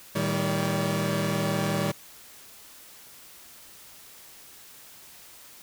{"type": "tone cluster", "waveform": "sawtooth", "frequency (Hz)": [113.6, 157.4, 197, 571], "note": ["A#2", "D#3", "G3", "D5"], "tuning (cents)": [-44, 20, 9, -49], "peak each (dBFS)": [-29, -25, -25, -28], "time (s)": [0.15, 1.92], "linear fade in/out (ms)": 10, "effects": ["white hiss -49 dBFS RMS until 5.62 s"]}